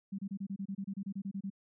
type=tone bursts; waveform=sine; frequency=196 Hz; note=G3; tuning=in tune; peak=-35 dBFS; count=15; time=0.12-1.502 s; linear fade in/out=10 ms; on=66 ms; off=28 ms; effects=none